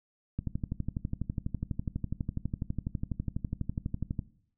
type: click train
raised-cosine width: 5 ms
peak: -19 dBFS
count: 47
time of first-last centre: 0.39-4.192 s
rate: 12.1 Hz
effects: noise-tail reverb RT60 0.6 s tail -18 dB re dry